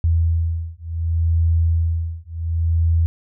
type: beating tone pair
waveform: sine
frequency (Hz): 82.41 / 83.09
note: E2 / E2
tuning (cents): 0 / +14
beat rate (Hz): 0.68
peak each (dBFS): -19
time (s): 0.04-3.06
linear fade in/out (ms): 0
effects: none